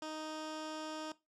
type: tone with low-pass filter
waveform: 15% pulse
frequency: 311.1 Hz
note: D#4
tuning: in tune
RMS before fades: -43 dBFS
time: 0.02-1.12 s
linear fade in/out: 2 ms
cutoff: 6300 Hz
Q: 1.4
effects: noise-tail reverb RT60 0.2 s tail -17 dB re dry